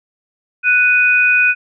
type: tone pair together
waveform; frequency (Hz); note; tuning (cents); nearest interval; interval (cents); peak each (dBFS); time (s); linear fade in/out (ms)
sine; 1480 / 2489; F#6 / D#7; 0 / 0; major sixth; 900; -13 / -11; 0.63-1.55; 50
effects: none